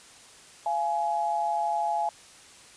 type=tone pair together; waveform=sine; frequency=687 / 839.6 Hz; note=F5 / G#5; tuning=-29 / +19 cents; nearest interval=minor third; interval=348 cents; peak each=-29 / -26 dBFS; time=0.66-2.09 s; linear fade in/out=2 ms; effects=white hiss -51 dBFS RMS until 2.76 s + resampled to 22050 Hz